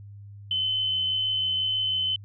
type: tone with amplitude modulation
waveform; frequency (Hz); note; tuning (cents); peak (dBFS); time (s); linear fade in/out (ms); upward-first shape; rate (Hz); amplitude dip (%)
sine; 3048; G7; -49; -22; 0.51-2.16; 2; sine; 66.1; 25
effects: added 101 Hz sine -41 dBFS peak until 2.24 s